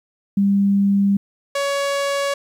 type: tone pair in turn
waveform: sine / sawtooth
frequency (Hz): 199 / 560.9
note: G3 / C#5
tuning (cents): +26 / +20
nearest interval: octave + tritone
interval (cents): 1794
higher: second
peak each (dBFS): -13 / -15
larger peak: first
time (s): 0.37-1.17 / 1.55-2.34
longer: first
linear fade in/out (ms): 5
effects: low-pass 10000 Hz 12 dB/octave + 9-bit